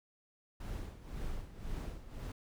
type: noise with tremolo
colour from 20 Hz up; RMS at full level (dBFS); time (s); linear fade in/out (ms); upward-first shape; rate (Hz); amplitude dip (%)
brown; -39; 0.6-2.32; 5; sine; 1.9; 75
effects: none